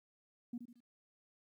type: tone with echo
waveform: sine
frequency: 240 Hz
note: B3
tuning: 49 cents flat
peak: -38 dBFS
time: 0.53-0.58 s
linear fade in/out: 5 ms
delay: 75 ms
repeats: 3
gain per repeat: -8 dB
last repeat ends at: 0.805 s
effects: tanh soft clip ceiling -34 dBFS + 13-bit